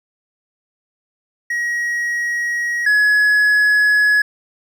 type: tone pair in turn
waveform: triangle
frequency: 1900 / 1689 Hz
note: A#6 / G#6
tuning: +33 / +29 cents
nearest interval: major second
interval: 204 cents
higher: first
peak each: -16 / -9 dBFS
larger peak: second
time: 1.5-2.86 / 2.86-4.22 s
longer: neither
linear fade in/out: 5 ms
effects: none